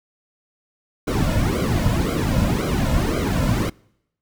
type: noise with flanger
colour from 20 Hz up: brown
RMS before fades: -20 dBFS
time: 1.07-3.7 s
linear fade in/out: 10 ms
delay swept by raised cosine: 1.1 to 2.6 ms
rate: 1.9 Hz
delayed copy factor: -0.95
effects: noise-tail reverb RT60 0.8 s tail -26 dB re dry